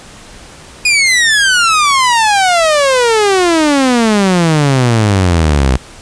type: exponential sweep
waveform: sawtooth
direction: down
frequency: 2490 to 61.74 Hz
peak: -4 dBFS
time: 0.85-5.77 s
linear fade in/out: 5 ms
effects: pink hiss -35 dBFS RMS until 6.01 s + resampled to 22050 Hz